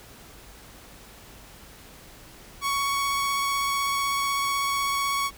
sawtooth tone with vibrato, 1115 Hz, C#6, 10 cents sharp, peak -20 dBFS, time 2.61-5.31 s, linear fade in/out 50 ms, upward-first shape sine, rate 16 Hz, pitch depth 10 cents each way, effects added 50 Hz sine -55 dBFS peak until 5.37 s + pink hiss -48 dBFS RMS until 5.37 s

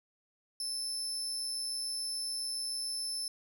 30% pulse tone with amplitude modulation, 5274 Hz, E8, in tune, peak -29 dBFS, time 0.6-3.28 s, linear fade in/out 2 ms, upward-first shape sine, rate 127 Hz, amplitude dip 30%, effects none

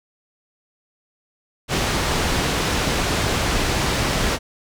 pink low-pass noise, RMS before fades -21 dBFS, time 1.68-4.39 s, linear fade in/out 50 ms, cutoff 6800 Hz, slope 12 dB/octave, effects none

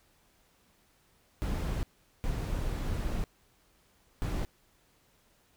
brown noise bursts at uneven times, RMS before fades -32 dBFS, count 3, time 1.42-1.83 / 2.24-3.24 / 4.22-4.45 s, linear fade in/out 0 ms, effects pink hiss -67 dBFS RMS until 5.56 s

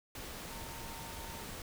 sine tone in noise, 913 Hz, A#5, 36 cents flat, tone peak -51 dBFS, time 0.5-1.44 s, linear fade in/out 2 ms, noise pink, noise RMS -45 dBFS, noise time 0.15-1.62 s, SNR -9 dB, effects none

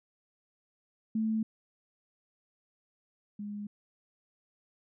sine tone pair in turn, 220 / 206.4 Hz, A3 / G#3, 0 / -10 cents, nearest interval minor second, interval 110 cents, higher first, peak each -27 / -36 dBFS, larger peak first, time 1.15-1.43 / 3.39-3.67 s, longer neither, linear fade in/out 5 ms, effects none

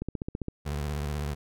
click train, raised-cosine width 3 ms, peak -19 dBFS, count 8, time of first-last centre 0.02-0.484 s, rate 15.1 Hz
25% pulse tone with vibrato, 73.42 Hz, D2, in tune, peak -26 dBFS, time 0.65-1.35 s, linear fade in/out 20 ms, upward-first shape sine, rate 16 Hz, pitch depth 100 cents each way
effects none

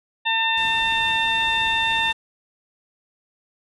harmonic tone, 901 Hz, A5, 41 cents sharp, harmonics 1 / 2 / 3 / 4, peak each -24 / -24 / -24 / -24 dBFS, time 0.25-2.13 s, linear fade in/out 20 ms
pink noise, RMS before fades -39 dBFS, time 0.57-2.13 s, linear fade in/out 5 ms
effects resampled to 24000 Hz

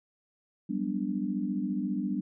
sine chord, G major seventh, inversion third, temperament equal with one note detuned, 185 / 199.65 / 246.9 / 293.7 Hz, F#3 / G3 / B3 / D4, 0 / +32 / 0 / 0 cents, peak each -37 / -32 / -34 / -34 dBFS, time 0.69-2.21 s, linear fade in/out 10 ms, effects none

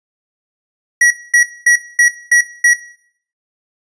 square tone bursts, 1922 Hz, B6, 48 cents flat, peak -7 dBFS, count 6, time 1.01-2.736 s, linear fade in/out 5 ms, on 96 ms, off 230 ms, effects noise-tail reverb RT60 0.6 s tail -17 dB re dry + resampled to 22050 Hz

